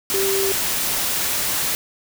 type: tone in noise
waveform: sine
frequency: 390.2 Hz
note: G4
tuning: 8 cents flat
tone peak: -20 dBFS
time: 0.14-0.52 s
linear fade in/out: 0 ms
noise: white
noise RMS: -22 dBFS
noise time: 0.1-1.75 s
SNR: -1 dB
effects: none